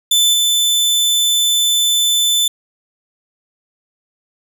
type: tone with level steps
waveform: sawtooth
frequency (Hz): 3520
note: A7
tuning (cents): 0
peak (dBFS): -7 / -9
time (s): 0.11-2.48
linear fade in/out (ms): 5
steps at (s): 0.33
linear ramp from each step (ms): 10
effects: none